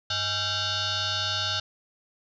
sine tone with frequency modulation, 98 Hz, G2, in tune, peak -25 dBFS, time 0.1-1.6 s, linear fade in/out 5 ms, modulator 730 Hz, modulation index 6.5, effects none

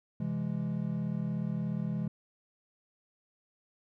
triangle chord, C augmented, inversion none, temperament equal with one note detuned, 130.81 / 167.69 / 207.7 Hz, C3 / E3 / G#3, 0 / +30 / 0 cents, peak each -35 / -32 / -33 dBFS, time 0.2-2.08 s, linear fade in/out 5 ms, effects none

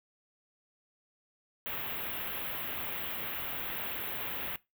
white band-stop noise, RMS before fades -37 dBFS, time 1.66-4.56 s, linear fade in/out 0 ms, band 3400 to 13000 Hz, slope 48 dB/octave, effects noise-tail reverb RT60 0.2 s tail -20 dB re dry

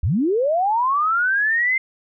sine linear sweep, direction up, 58.27 to 2102 Hz, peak -16 dBFS, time 0.03-1.78 s, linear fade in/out 5 ms, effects none

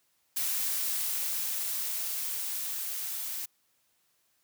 blue noise with level ramp, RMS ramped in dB -30 to -36 dBFS, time 0.36-3.46 s, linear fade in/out 10 ms, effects white hiss -72 dBFS RMS until 4.43 s + high-pass 60 Hz 12 dB/octave

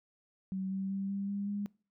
sine tone with pitch steps, 190 / 192.65 / 195.34 / 198.07 / 200.8 / 203.6 Hz, F#3 / G3 / G3 / G3 / G3 / G#3, +46 / -30 / -6 / +18 / +42 / -34 cents, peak -33 dBFS, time 0.52-1.66 s, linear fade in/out 0 ms, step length 190 ms, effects noise-tail reverb RT60 0.4 s tail -24 dB re dry

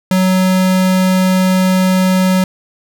square tone, 186.1 Hz, F#3, 10 cents sharp, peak -10 dBFS, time 0.11-2.44 s, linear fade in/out 2 ms, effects none

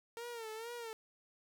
sawtooth tone with vibrato, 457 Hz, A#4, 34 cents flat, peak -39 dBFS, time 0.17-0.93 s, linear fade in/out 0 ms, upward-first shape sine, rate 2.2 Hz, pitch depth 87 cents each way, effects none

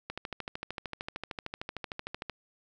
click train, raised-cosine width 0.3 ms, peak -20 dBFS, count 30, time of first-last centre 0.1-2.297 s, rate 13.2 Hz, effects none

